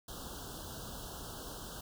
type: band-stop noise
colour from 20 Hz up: pink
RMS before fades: -45 dBFS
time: 0.08-1.81 s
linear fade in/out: 5 ms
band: 1600 to 2900 Hz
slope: 96 dB/octave
effects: none